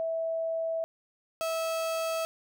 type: tone pair in turn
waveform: sine / 35% pulse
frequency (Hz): 654 / 651.5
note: E5 / E5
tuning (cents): -14 / -20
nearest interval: unison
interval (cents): 6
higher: first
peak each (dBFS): -28 / -27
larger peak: second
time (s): 0-0.84 / 1.41-2.25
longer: neither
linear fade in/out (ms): 0
effects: none